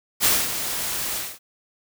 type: noise with ADSR envelope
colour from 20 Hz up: white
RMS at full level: -17 dBFS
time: 0.2-1.39 s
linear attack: 51 ms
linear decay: 220 ms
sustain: -10 dB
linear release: 230 ms
effects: none